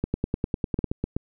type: two click trains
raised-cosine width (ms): 3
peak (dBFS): -11 / -12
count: 9 / 4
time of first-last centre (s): 0.04-0.842 / 0.79-1.165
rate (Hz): 9.97 / 7.99
effects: none